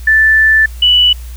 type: tone pair in turn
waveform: sine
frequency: 1760 / 2960 Hz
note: A6 / F#7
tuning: 0 / 0 cents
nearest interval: major sixth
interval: 900 cents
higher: second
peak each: -5 dBFS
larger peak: neither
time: 0.07-0.66 / 0.82-1.13 s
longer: first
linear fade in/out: 5 ms
effects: added 60 Hz sine -24 dBFS peak until 1.36 s + white hiss -40 dBFS RMS until 1.36 s